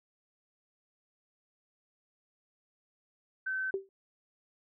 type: tone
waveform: sine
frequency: 1534 Hz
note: G6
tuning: 38 cents flat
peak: -31 dBFS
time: 3.46-3.71 s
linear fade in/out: 10 ms
type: tone with exponential decay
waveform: sine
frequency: 388.6 Hz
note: G4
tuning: 15 cents flat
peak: -26 dBFS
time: 3.74-3.89 s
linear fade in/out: 1 ms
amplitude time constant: 31 ms
effects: none